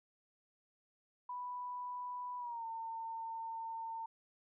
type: tone with pitch glide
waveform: sine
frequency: 987.8 to 905.8 Hz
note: B5 to A#5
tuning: 0 to -50 cents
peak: -40 dBFS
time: 1.29-4.06 s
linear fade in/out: 5 ms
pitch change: -150 cents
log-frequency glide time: 2.38-2.65 s
effects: none